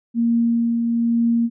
sine tone with tremolo, 233.1 Hz, A#3, in tune, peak -14 dBFS, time 0.14-1.5 s, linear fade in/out 50 ms, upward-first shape triangle, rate 1.1 Hz, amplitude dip 35%, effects none

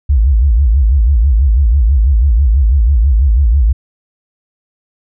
sine tone with vibrato, 61.74 Hz, B1, in tune, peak -6 dBFS, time 0.09-3.73 s, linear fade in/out 10 ms, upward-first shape sine, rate 6.1 Hz, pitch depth 290 cents each way, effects none

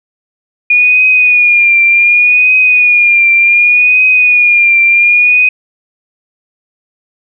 sine tone with vibrato, 2439 Hz, D#7, 35 cents flat, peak -4 dBFS, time 0.7-5.49 s, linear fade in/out 5 ms, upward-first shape triangle, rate 0.67 Hz, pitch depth 58 cents each way, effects none

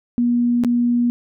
sine tone with dropouts, 240.4 Hz, B3, 46 cents flat, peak -14 dBFS, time 0.18-1.1 s, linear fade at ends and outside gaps 0 ms, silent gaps 0.637-0.647 s, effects none

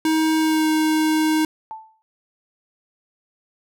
square tone with pitch glide, 316.3 to 312.5 Hz, D#4 to D#4, +29 to +8 cents, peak -17 dBFS, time 0.05-1.45 s, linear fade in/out 2 ms, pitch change -21 cents, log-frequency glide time 0.39-0.67 s
sine tone with exponential decay, 880 Hz, A5, in tune, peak -27 dBFS, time 1.71-2.02 s, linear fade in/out 0 ms, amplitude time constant 66 ms
effects none

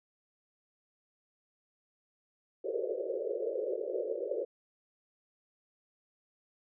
white band-pass noise, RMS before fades -35 dBFS, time 2.64-4.45 s, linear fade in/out 10 ms, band 360 to 580 Hz, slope 96 dB/octave, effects none

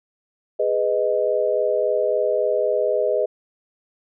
sine chord, G# minor, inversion none, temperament equal with one note detuned, 415.3 / 499 / 622.3 Hz, G#4 / B4 / D#5, 0 / +18 / 0 cents, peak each -23 / -22 / -21 dBFS, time 0.59-3.26 s, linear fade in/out 10 ms, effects none

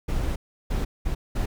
brown noise bursts at uneven times, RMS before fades -25 dBFS, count 4, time 0.08-0.36 / 0.7-0.85 / 1.05-1.15 / 1.35-1.46 s, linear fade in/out 10 ms, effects none

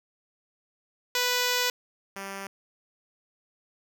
5% pulse tone pair in turn, 493.9 / 196 Hz, B4 / G3, 0 / 0 cents, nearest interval octave + major third, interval 1600 cents, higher first, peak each -12 / -24 dBFS, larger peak first, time 1.15-1.7 / 2.16-2.47 s, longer first, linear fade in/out 2 ms, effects none

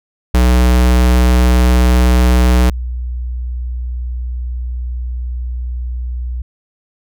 square / sine tone pair in turn, 61.74 / 61.14 Hz, B1 / B1, 0 / -17 cents, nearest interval unison, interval 17 cents, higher first, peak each -8 / -18 dBFS, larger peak first, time 0.34-2.7 / 2.7-6.42 s, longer second, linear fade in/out 5 ms, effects none

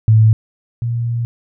sine tone pair in turn, 110 / 117.87 Hz, A2 / A#2, 0 / +20 cents, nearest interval minor second, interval 120 cents, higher second, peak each -6 / -16 dBFS, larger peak first, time 0.08-0.33 / 0.82-1.25 s, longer second, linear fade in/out 0 ms, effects none

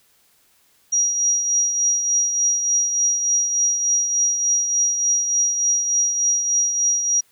sine tone with tremolo, 5740 Hz, F8, 47 cents sharp, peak -14 dBFS, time 0.92-7.21 s, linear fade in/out 10 ms, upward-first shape triangle, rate 3.4 Hz, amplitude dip 55%, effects white hiss -59 dBFS RMS until 7.31 s

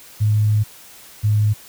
sine tone pair in turn, 106.3 / 105.8 Hz, G#2 / G#2, +41 / +33 cents, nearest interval unison, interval 8 cents, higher first, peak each -13 dBFS, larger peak neither, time 0.2-0.64 / 1.23-1.54 s, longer first, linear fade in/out 20 ms, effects white hiss -43 dBFS RMS until 1.68 s

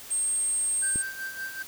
sine tone, 8500 Hz, C9, 26 cents sharp, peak -24 dBFS, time 0.1-1.03 s, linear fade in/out 20 ms
triangle tone with tremolo, 1568 Hz, G6, in tune, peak -29 dBFS, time 0.82-1.63 s, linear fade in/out 10 ms, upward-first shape sine, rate 5.3 Hz, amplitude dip 65%
click, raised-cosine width 3 ms, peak -22 dBFS, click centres 0.958 s
effects white hiss -44 dBFS RMS until 1.67 s

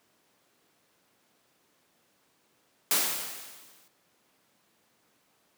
white noise with exponential decay, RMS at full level -23 dBFS, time 2.91-3.88 s, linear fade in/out 1 ms, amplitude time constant 210 ms, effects pink hiss -68 dBFS RMS until 5.57 s + high-pass 200 Hz 12 dB/octave

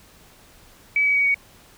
sine tone with pitch steps, 2289 / 2273 / 2257 / 2242 Hz, D7 / C#7 / C#7 / C#7, -45 / +43 / +31 / +19 cents, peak -16 dBFS, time 0.96-1.344 s, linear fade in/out 2 ms, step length 96 ms, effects pink hiss -51 dBFS RMS until 1.77 s

